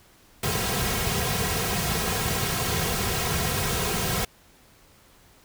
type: noise with comb filter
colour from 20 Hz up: pink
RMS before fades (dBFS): -26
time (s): 0.43-4.25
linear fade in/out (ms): 5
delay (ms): 3.4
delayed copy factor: -0.75
effects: pink hiss -56 dBFS RMS until 5.44 s